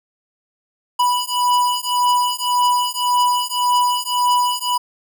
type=beating tone pair; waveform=square; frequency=983 / 984.8 Hz; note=B5 / B5; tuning=-8 / -5 cents; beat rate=1.8 Hz; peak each=-19 dBFS; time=0.99-4.78 s; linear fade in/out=10 ms; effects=none